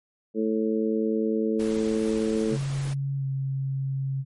harmonic tone, 110 Hz, A2, in tune, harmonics 2 / 3 / 4 / 5, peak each -26 / -28 / -26 / -36 dBFS, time 0.34-2.58 s, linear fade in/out 50 ms
pink noise, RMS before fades -40 dBFS, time 1.59-2.94 s, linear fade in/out 10 ms
sine tone with pitch glide, 138 to 135.24 Hz, C#3 to C#3, -7 to -42 cents, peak -25 dBFS, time 2.49-4.25 s, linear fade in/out 50 ms, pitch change -35 cents, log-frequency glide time 3.17-3.25 s
effects MP3 48 kbps

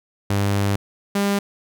sawtooth tone pair in turn, 100.3 / 200.6 Hz, G2 / G3, +40 / +40 cents, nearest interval octave, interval 1200 cents, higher second, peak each -14 dBFS, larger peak neither, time 0.3-0.76 / 1.15-1.39 s, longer first, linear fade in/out 5 ms, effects none

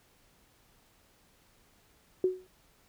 sine tone with exponential decay, 370 Hz, F#4, in tune, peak -20 dBFS, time 2.24-2.47 s, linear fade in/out 2 ms, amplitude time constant 48 ms, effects pink hiss -65 dBFS RMS until 2.88 s

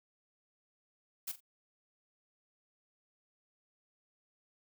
blue noise with echo, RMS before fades -38 dBFS, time 1.27-1.32 s, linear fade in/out 10 ms, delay 43 ms, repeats 2, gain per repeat -13 dB, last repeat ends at 1.406 s, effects none

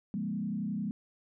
sine tone with frequency modulation, 205.7 Hz, G#3, 16 cents flat, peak -31 dBFS, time 0.14-0.91 s, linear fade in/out 0 ms, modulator 31.3 Hz, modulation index 1.2, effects none

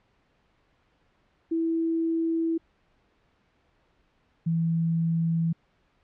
sine tone pair in turn, 328.4 / 165.15 Hz, E4 / E3, -6 / +4 cents, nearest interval octave, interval 1190 cents, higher first, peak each -23 / -22 dBFS, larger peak second, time 1.51-2.58 / 4.46-5.53 s, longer neither, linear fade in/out 10 ms, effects pink hiss -67 dBFS RMS until 6.03 s + low-pass 3000 Hz 12 dB/octave

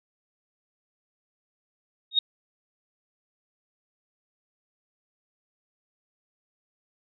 sine tone with exponential growth, 3729 Hz, A#7, in tune, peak -14 dBFS, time 2.11-2.19 s, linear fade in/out 5 ms, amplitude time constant 17 ms, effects none

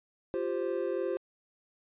triangle chord, F suspended second, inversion none, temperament equal, 349.2 / 392 / 523.3 Hz, F4 / G4 / C5, 0 / 0 / 0 cents, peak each -32 dBFS, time 0.34-1.17 s, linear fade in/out 0 ms, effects resampled to 8000 Hz

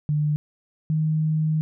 sine tone pair in turn, 149.7 / 156.13 Hz, D3 / D#3, +33 / +6 cents, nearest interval minor second, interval 73 cents, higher second, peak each -19 dBFS, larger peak neither, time 0.09-0.36 / 0.9-1.61 s, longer second, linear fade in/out 0 ms, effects none

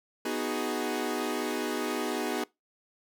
sawtooth chord, G# minor seventh, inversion first, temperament equal, 246.9 / 311.1 / 370 / 415.3 Hz, B3 / D#4 / F#4 / G#4, 0 / 0 / 0 / 0 cents, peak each -31 dBFS, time 0.25-2.44 s, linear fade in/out 5 ms, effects noise-tail reverb RT60 0.2 s tail -23 dB re dry

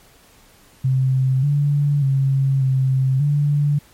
sine tone with pitch steps, 131.2 / 144.3 / 135.6 / 132.1 / 145.5 Hz, C3 / D3 / C#3 / C3 / D3, +5 / -30 / -38 / +17 / -16 cents, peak -14 dBFS, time 0.84-3.79 s, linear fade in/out 10 ms, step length 590 ms, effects pink hiss -51 dBFS RMS until 3.93 s + MP3 64 kbps

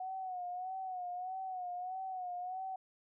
sine tone with vibrato, 737 Hz, F#5, 7 cents flat, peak -38 dBFS, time 0-2.76 s, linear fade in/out 5 ms, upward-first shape sine, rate 1.6 Hz, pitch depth 60 cents each way, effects none

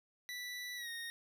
25% pulse tone with pitch glide, 1969 to 1858.5 Hz, B6 to A#6, -6 to -6 cents, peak -38 dBFS, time 0.29-1.1 s, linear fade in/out 0 ms, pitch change -100 cents, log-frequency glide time 0.76-0.89 s, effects none

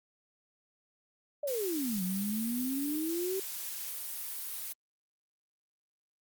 sine exponential two-way sweep, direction down then up, 604 to 180.5 to 390.8 Hz, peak -31 dBFS, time 1.43-3.4 s, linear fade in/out 5 ms, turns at 2.03 s
blue noise, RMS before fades -39 dBFS, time 1.47-4.73 s, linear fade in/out 10 ms
effects Opus 48 kbps

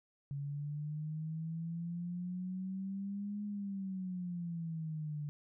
sine exponential two-way sweep, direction up then down, 140 to 207.7 to 146.1 Hz, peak -37 dBFS, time 0.31-5.29 s, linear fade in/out 0 ms, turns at 3.44 s, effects none

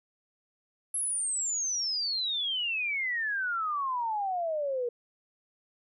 sine exponential sweep, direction down, 11175 to 471 Hz, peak -28 dBFS, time 0.94-4.89 s, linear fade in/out 5 ms, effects none

